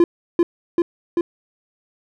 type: tone with echo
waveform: triangle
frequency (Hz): 343.4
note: F4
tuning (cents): -29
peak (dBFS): -7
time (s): 0-0.04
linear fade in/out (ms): 2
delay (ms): 390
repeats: 3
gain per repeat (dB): -2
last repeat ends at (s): 1.21
effects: none